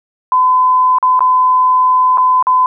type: tone with dropouts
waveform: sine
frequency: 1015 Hz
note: B5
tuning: 47 cents sharp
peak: -7 dBFS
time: 0.32-2.66 s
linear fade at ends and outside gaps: 1 ms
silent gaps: 0.985-1.027 / 1.193-1.206 / 2.174-2.181 / 2.426-2.469 s
effects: none